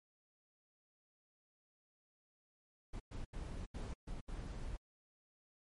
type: noise bursts at uneven times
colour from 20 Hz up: brown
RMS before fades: -44 dBFS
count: 6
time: 2.93-3 / 3.11-3.25 / 3.33-3.66 / 3.74-3.94 / 4.07-4.21 / 4.28-4.77 s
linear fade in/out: 10 ms
effects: MP3 48 kbps